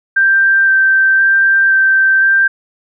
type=tone with vibrato; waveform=sine; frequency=1568 Hz; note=G6; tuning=in tune; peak=-7 dBFS; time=0.16-2.48 s; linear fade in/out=10 ms; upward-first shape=square; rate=0.97 Hz; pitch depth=9 cents each way; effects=none